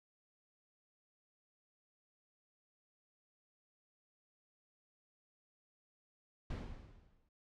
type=noise with exponential decay; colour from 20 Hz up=brown; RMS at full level=-38 dBFS; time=6.5-7.29 s; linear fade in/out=5 ms; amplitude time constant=170 ms; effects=noise-tail reverb RT60 0.2 s tail -24 dB re dry + low-pass 5000 Hz 12 dB/octave